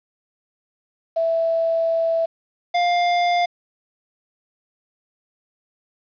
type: tone pair in turn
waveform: sine / square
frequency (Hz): 659.3 / 702.3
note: E5 / F5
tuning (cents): 0 / +10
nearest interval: minor second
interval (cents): 110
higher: second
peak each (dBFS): -17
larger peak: neither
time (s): 1.16-2.26 / 2.74-3.46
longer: first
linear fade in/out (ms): 10
effects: resampled to 11025 Hz + 8-bit